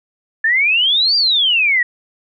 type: exponential two-way sweep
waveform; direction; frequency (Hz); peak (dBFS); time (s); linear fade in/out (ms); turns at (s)
sine; up then down; 1738 to 4797 to 1879; -11; 0.44-1.83; 5; 1.16
effects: none